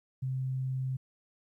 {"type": "tone", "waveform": "sine", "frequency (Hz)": 130.81, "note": "C3", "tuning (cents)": 0, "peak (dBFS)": -30, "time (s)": [0.22, 0.97], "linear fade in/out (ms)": 10, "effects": ["12-bit"]}